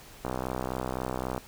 click train, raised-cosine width 1 ms, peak -17 dBFS, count 73, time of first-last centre 0.25-1.379 s, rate 63.8 Hz, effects pink hiss -50 dBFS RMS until 1.47 s

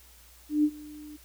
sine tone with ADSR envelope, 299.7 Hz, D4, 35 cents sharp, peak -18 dBFS, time 0.49-1.17 s, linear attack 150 ms, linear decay 59 ms, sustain -23 dB, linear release 14 ms, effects added 60 Hz sine -56 dBFS peak until 1.24 s + white hiss -56 dBFS RMS until 1.24 s

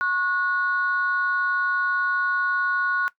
sine tone pair together, 1097 / 1457.6 Hz, C#6 / F#6, -18 / -26 cents, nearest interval perfect fourth, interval 492 cents, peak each -26 / -21 dBFS, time 0.01-3.08 s, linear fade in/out 0 ms, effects noise-tail reverb RT60 0.1 s tail -19 dB re dry + tanh soft clip ceiling -14 dBFS

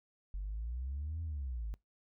sine exponential two-way sweep, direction up then down, 46.25 to 83.7 to 50.3 Hz, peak -35 dBFS, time 0.34-1.74 s, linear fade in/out 0 ms, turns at 1.22 s, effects noise-tail reverb RT60 0.2 s tail -26 dB re dry + tanh soft clip ceiling -33 dBFS

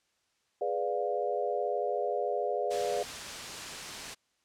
sine chord, G# diminished seventh, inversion none, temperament equal with one note detuned, 415.3 / 493.9 / 587.3 / 705.3 Hz, G#4 / B4 / D5 / F5, 0 / 0 / 0 / +17 cents, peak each -34 dBFS, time 0.61-3.03 s, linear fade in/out 5 ms
white noise, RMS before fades -39 dBFS, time 2.7-4.15 s, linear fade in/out 20 ms
effects white hiss -74 dBFS RMS until 4.44 s + low-pass 7000 Hz 12 dB/octave

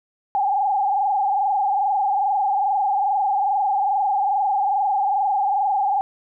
sine tone with frequency modulation, 802 Hz, G5, 39 cents sharp, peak -17 dBFS, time 0.35-6.01 s, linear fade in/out 0 ms, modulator 22.4 Hz, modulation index 1.9, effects none

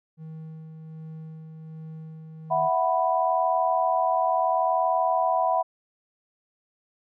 triangle tone with tremolo, 158.8 Hz, D#3, 36 cents sharp, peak -34 dBFS, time 0.17-2.7 s, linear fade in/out 50 ms, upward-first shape sine, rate 1.3 Hz, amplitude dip 35%
sine chord, E suspended second, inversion none, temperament equal, 659.3 / 740 / 987.8 Hz, E5 / F#5 / B5, 0 / 0 / 0 cents, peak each -25 / -24 / -25 dBFS, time 2.5-5.63 s, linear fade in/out 20 ms
effects none

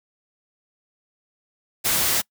white noise, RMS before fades -21 dBFS, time 1.84-2.22 s, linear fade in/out 20 ms, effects noise-tail reverb RT60 0.1 s tail -25 dB re dry

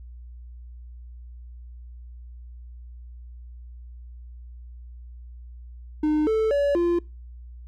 triangle tone with pitch steps, 304.5 / 439.7 / 570 / 345.5 Hz, D#4 / A4 / C#5 / F4, -37 / -1 / +48 / -19 cents, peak -17 dBFS, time 6.03-6.99 s, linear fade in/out 5 ms, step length 240 ms, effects noise-tail reverb RT60 0.3 s tail -25 dB re dry + added 60 Hz sine -39 dBFS peak until 7.67 s

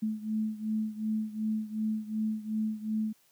sine beating tone pair, 216.1 / 218.8 Hz, A3 / A3, -31 / -9 cents, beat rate 2.7 Hz, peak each -31 / -34 dBFS, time 0.02-3.13 s, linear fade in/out 10 ms, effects white hiss -66 dBFS RMS until 3.31 s + high-pass 80 Hz 12 dB/octave

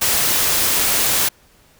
white noise, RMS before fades -17 dBFS, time 0.01-1.29 s, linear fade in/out 10 ms, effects pink hiss -53 dBFS RMS until 1.79 s

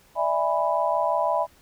sine chord, E dominant seventh, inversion third, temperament just, 593.3 / 659.3 / 824.1 / 988.9 Hz, D5 / E5 / G#5 / B5, +18 / 0 / -14 / +2 cents, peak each -27 / -25 / -28 / -25 dBFS, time 0.15-1.47 s, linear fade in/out 50 ms, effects pink hiss -57 dBFS RMS until 1.61 s

